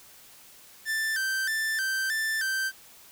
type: tone with vibrato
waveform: 45% pulse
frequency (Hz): 1661.2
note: G#6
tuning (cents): 0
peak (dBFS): -26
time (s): 0.85-2.72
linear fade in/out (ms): 50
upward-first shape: square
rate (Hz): 1.6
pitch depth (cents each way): 110
effects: white hiss -52 dBFS RMS until 3.11 s